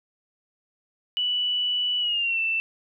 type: tone with pitch glide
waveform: sine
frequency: 2960 to 2668 Hz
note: F#7 to E7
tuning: 0 to +20 cents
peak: -22 dBFS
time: 1.17-2.6 s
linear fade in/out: 0 ms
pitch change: -180 cents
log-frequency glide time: 1.99-2.4 s
effects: none